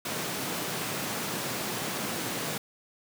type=high-pass noise; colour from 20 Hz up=pink; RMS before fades=-33 dBFS; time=0.05-2.58 s; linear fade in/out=5 ms; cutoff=130 Hz; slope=24 dB/octave; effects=none